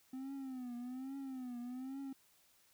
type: tone with vibrato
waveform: triangle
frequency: 257.1 Hz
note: C4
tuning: 30 cents flat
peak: -40 dBFS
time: 0.13-2.13 s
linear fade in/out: 5 ms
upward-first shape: triangle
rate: 1.2 Hz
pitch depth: 130 cents each way
effects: white hiss -70 dBFS RMS until 2.73 s